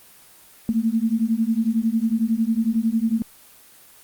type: beating tone pair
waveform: sine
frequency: 220 / 231 Hz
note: A3 / A#3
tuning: 0 / -16 cents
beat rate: 11 Hz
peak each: -21 dBFS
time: 0.69-3.22 s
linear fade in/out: 0 ms
effects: white hiss -49 dBFS RMS until 4.03 s + Opus 24 kbps